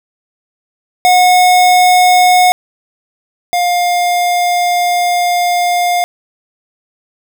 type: tone pair in turn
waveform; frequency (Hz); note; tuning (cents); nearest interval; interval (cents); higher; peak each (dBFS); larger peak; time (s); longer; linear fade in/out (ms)
square; 727 / 707.1; F#5 / F5; -31 / +21; unison; 48; first; -6 / -11; first; 1.05-2.52 / 3.53-6.04; second; 0
effects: none